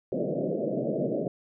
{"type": "band-pass noise", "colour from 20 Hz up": "white", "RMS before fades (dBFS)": -29, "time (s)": [0.12, 1.28], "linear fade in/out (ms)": 2, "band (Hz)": [130, 640], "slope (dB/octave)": 96, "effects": []}